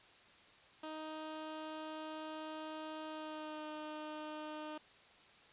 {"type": "tone with pitch glide", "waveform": "15% pulse", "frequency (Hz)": [312, 306.1], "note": ["D#4", "D#4"], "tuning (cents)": [5, -28], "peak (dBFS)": -37, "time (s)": [0.83, 4.78], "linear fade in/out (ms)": 5, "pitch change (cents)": -33, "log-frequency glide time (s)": [3.07, 3.67], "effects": ["white hiss -62 dBFS RMS until 5.52 s", "resampled to 8000 Hz"]}